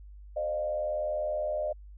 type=tone with frequency modulation; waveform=sine; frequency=606 Hz; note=D#5; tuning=46 cents flat; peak=-28 dBFS; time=0.36-1.73 s; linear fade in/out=10 ms; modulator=80.6 Hz; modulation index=0.66; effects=added 50 Hz sine -45 dBFS peak until 1.97 s